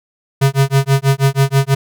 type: tone with tremolo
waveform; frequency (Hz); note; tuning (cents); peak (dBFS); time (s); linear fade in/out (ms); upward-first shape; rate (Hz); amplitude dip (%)
square; 136.8; C#3; -23; -8; 0.41-1.75; 10; sine; 6.2; 100
effects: none